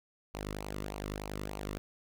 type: tone with flanger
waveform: sawtooth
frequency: 50.7 Hz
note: G#1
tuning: 41 cents flat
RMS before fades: -40 dBFS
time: 0.34-1.78 s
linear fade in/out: 0 ms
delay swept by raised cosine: 0.56 to 1.3 ms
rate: 3.3 Hz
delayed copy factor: -0.7
effects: none